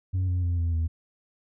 sine tone with pitch steps, 92.8 / 89.85 / 86.99 / 84.22 / 81.54 Hz, F#2 / F2 / F2 / E2 / E2, +6 / +50 / -6 / +38 / -18 cents, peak -20 dBFS, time 0.13-0.88 s, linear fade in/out 20 ms, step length 150 ms, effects tanh soft clip ceiling -22 dBFS

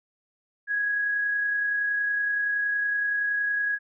sine tone with amplitude modulation, 1661.2 Hz, G#6, in tune, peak -22 dBFS, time 0.67-3.79 s, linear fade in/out 50 ms, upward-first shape sine, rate 30.7 Hz, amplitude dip 25%, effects none

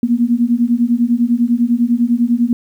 sine beating tone pair, 233.1 / 243.1 Hz, A#3 / B3, 0 / -27 cents, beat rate 10 Hz, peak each -14 dBFS, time 0.03-2.53 s, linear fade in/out 2 ms, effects 8-bit

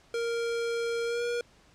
square tone with pitch glide, 466.2 to 477.1 Hz, A#4 to A#4, 0 to +40 cents, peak -29 dBFS, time 0.14-1.41 s, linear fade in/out 2 ms, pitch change +40 cents, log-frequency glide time 1.05-1.23 s, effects pink hiss -60 dBFS RMS until 1.74 s + low-pass 7000 Hz 12 dB/octave

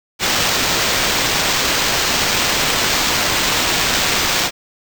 blue noise with sample-and-hold, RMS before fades -17 dBFS, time 0.19-4.51 s, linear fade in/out 50 ms, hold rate 11025 Hz, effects none

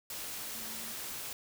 sine tone in noise, 223.8 Hz, A3, 30 cents sharp, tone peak -52 dBFS, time 0.55-0.92 s, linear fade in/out 2 ms, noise white, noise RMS -41 dBFS, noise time 0.1-1.33 s, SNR -14 dB, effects none

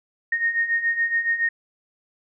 sine beating tone pair, 1847 / 1854.1 Hz, A#6 / A#6, -16 / -10 cents, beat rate 7.1 Hz, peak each -26 / -21 dBFS, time 0.32-1.49 s, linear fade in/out 5 ms, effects none

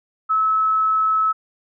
sine tone, 1297 Hz, E6, 28 cents flat, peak -15 dBFS, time 0.29-1.33 s, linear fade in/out 20 ms, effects none

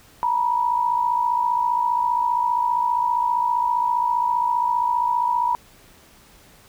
sine tone pair together, 916.9 / 972 Hz, A#5 / B5, -29 / -28 cents, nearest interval minor second, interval 101 cents, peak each -24 / -19 dBFS, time 0.23-5.55 s, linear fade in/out 0 ms, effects pink hiss -51 dBFS RMS until 6.68 s

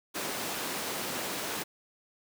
pink high-pass noise, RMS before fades -35 dBFS, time 0.14-1.64 s, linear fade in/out 20 ms, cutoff 250 Hz, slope 12 dB/octave, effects none

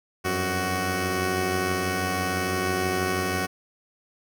10% pulse tone cluster, 86.8 / 92.9 / 372.3 Hz, F2 / F#2 / F#4, -10 / +7 / +11 cents, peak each -27 / -20 / -18 dBFS, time 0.24-3.47 s, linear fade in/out 20 ms, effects none

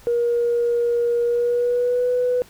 sine tone with pitch glide, 474.8 to 495.8 Hz, A#4 to B4, +32 to +7 cents, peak -16 dBFS, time 0.07-2.42 s, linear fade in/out 0 ms, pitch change +75 cents, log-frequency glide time 1.24-2.1 s, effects tanh soft clip ceiling -12 dBFS + pink hiss -49 dBFS RMS until 2.49 s

